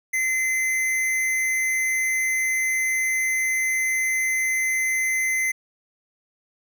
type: tone with amplitude modulation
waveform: square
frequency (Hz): 2058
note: C7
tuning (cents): -29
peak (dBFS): -20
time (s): 0.13-5.52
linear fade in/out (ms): 10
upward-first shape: sine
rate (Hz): 241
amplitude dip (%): 30
effects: none